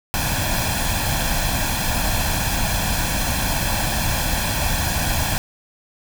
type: noise with comb filter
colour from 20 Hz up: pink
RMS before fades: -21 dBFS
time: 0.14-5.38 s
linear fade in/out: 0 ms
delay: 1.2 ms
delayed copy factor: +0.7
effects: none